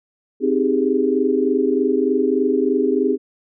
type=chord; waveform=sine; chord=Ab major seventh; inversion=first; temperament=equal; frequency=261.6 / 311.1 / 392 / 415.3 Hz; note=C4 / Eb4 / G4 / Ab4; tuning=0 / 0 / 0 / 0 cents; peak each=-20 / -23 / -20 / -20 dBFS; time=0.4-3.18 s; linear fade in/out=50 ms; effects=none